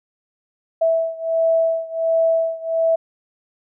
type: beating tone pair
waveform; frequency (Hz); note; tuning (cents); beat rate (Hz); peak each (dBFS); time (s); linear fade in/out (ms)
sine; 655 / 656.4; E5 / E5; -11 / -8; 1.4; -18 / -20; 0.81-2.96; 10
effects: none